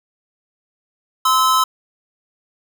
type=tone pair together; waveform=square; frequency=1031 / 1299 Hz; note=C6 / E6; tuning=-26 / -26 cents; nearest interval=major third; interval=400 cents; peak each=-16 dBFS; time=1.25-1.64 s; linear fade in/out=5 ms; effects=none